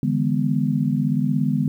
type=chord; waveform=sine; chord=E dominant seventh; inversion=third; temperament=just; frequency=148.33 / 164.81 / 206 / 247.2 Hz; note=D3 / E3 / G#3 / B3; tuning=+18 / 0 / -14 / +2 cents; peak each=-22 / -27 / -23 / -23 dBFS; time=0.03-1.68 s; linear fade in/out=2 ms; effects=9-bit